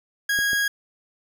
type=tone; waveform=40% pulse; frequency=1645 Hz; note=G#6; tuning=17 cents flat; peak=-19 dBFS; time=0.29-0.68 s; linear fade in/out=5 ms
type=clicks; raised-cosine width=2 ms; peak=-23 dBFS; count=2; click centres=0.389 / 0.532 s
effects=none